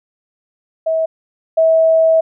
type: tone pair in turn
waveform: sine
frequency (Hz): 645 / 647.4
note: E5 / E5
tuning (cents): -38 / -31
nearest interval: unison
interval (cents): 7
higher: second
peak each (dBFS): -13 / -8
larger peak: second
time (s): 0.86-1.06 / 1.57-2.21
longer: second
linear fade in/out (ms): 10
effects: none